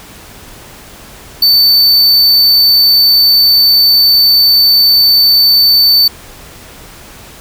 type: tone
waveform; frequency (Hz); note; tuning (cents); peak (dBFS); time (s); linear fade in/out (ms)
square; 4535; C#8; +39; -5; 1.42-6.08; 5
effects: pink hiss -34 dBFS RMS until 7.4 s